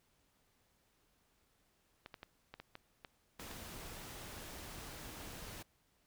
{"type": "clicks", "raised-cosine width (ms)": 0.3, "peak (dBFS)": -32, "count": 9, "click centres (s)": [2.061, 2.142, 2.231, 2.54, 2.6, 2.754, 3.048, 3.397, 3.513]}
{"type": "noise", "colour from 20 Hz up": "pink", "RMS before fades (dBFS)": -49, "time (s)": [3.39, 5.63], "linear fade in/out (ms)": 10}
{"effects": ["pink hiss -75 dBFS RMS until 6.06 s"]}